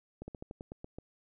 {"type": "slowing click train", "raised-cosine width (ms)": 2, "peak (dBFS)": -29, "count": 9, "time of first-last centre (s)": [0.22, 0.985], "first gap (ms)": 60, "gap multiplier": 1.13, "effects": []}